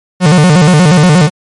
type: tone with vibrato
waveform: 45% pulse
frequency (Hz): 164.81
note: E3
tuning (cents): 0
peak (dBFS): -3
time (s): 0.2-1.3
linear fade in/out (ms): 50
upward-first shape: square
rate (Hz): 8.4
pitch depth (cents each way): 170
effects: MP3 48 kbps